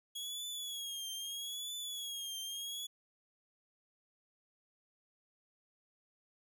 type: tone with vibrato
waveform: sawtooth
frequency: 3322 Hz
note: G#7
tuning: in tune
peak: -37 dBFS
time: 0.15-2.87 s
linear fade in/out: 10 ms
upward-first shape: triangle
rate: 0.78 Hz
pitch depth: 93 cents each way
effects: none